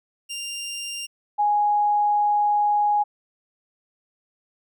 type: tone pair in turn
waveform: 20% pulse / sine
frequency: 2791 / 829.8 Hz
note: F7 / G#5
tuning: -2 / -2 cents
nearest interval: octave + major sixth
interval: 2100 cents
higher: first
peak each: -25 / -17 dBFS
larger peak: second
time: 0.29-1.07 / 1.38-3.04 s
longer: second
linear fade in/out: 20 ms
effects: none